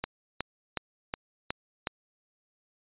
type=click train; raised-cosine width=0.3 ms; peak=-14 dBFS; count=6; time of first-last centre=0.04-1.872 s; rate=2.73 Hz; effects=resampled to 8000 Hz